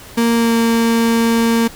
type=tone with pitch glide; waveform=35% pulse; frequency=232.2 to 229.8 Hz; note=A#3 to A#3; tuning=-7 to -25 cents; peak=-10 dBFS; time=0.17-1.68 s; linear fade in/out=10 ms; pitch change=-18 cents; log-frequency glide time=0.35-0.54 s; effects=pink hiss -37 dBFS RMS until 1.75 s